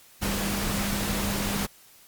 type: tone in noise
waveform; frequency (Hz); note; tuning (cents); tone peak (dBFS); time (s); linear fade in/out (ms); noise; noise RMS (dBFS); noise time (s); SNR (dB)
sine; 200; G3; +35; -30; 0.21-1.67; 20; pink; -29; 0.21-1.67; -4
effects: white hiss -54 dBFS RMS until 2.07 s + Opus 48 kbps